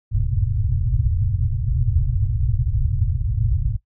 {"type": "low-pass noise", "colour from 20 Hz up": "white", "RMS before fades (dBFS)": -20, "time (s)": [0.11, 3.77], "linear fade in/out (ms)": 20, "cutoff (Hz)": 130, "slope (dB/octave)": 96, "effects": ["noise-tail reverb RT60 0.1 s tail -17 dB re dry"]}